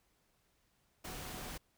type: tone in noise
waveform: sine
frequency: 741 Hz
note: F#5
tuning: 2 cents sharp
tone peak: -54 dBFS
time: 1.06-1.5 s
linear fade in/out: 10 ms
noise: pink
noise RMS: -45 dBFS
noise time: 1.04-1.58 s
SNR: -12 dB
effects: pink hiss -75 dBFS RMS until 1.77 s